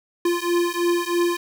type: beating tone pair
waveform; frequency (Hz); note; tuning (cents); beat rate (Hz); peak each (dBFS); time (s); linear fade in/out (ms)
square; 345.4 / 348.5; F4 / F4; -19 / -4; 3.1; -23; 0.25-1.37; 5
effects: none